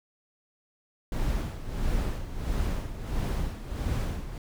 brown noise with tremolo, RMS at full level -27 dBFS, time 1.12-4.38 s, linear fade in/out 2 ms, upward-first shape sine, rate 1.5 Hz, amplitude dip 70%, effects none

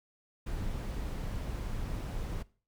brown noise, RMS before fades -36 dBFS, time 0.46-2.43 s, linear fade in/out 10 ms, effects noise-tail reverb RT60 0.4 s tail -21 dB re dry

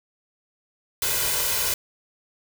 white noise with comb filter, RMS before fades -24 dBFS, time 1.02-1.74 s, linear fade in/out 2 ms, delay 2 ms, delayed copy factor +0.7, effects none

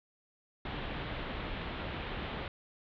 pink low-pass noise, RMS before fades -39 dBFS, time 0.65-2.48 s, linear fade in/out 2 ms, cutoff 3700 Hz, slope 48 dB/octave, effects none

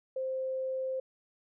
sine tone, 523.3 Hz, C5, in tune, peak -31 dBFS, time 0.16-1 s, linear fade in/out 5 ms, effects none

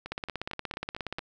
two click trains, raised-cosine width 0.3 ms, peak -22 / -17 dBFS, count 6 / 19, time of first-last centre 0.06-1.191 / 0.12-1.185 s, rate 4.42 / 16.9 Hz, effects none

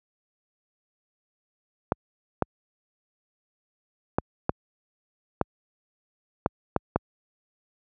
clicks, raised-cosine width 1 ms, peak -7 dBFS, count 8, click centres 1.921 / 2.423 / 4.185 / 4.494 / 5.413 / 6.461 / 6.763 / 6.96 s, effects high-pass 60 Hz 12 dB/octave

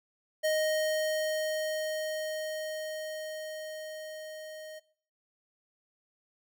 square tone with level ramp, 622.3 Hz, D#5, in tune, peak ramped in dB -26 to -43 dBFS, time 0.43-4.8 s, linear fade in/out 20 ms, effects noise-tail reverb RT60 0.5 s tail -19 dB re dry

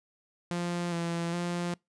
sawtooth tone with pitch steps, 174 / 169.4 / 174.3 Hz, F3 / E3 / F3, -6 / +48 / -3 cents, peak -26 dBFS, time 0.51-1.74 s, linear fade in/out 0 ms, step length 410 ms, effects noise-tail reverb RT60 0.2 s tail -26 dB re dry + resampled to 22050 Hz

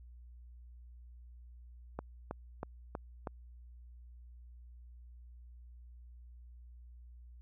click train, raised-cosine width 1 ms, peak -24 dBFS, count 5, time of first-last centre 1.99-3.272 s, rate 3.12 Hz, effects added 60 Hz sine -51 dBFS peak until 7.41 s

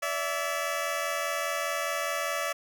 15% pulse tone pair together, 576.1 / 661 Hz, D5 / E5, -33 / +5 cents, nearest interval major second, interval 238 cents, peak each -25 dBFS, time 0.02-2.53 s, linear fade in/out 10 ms, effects none

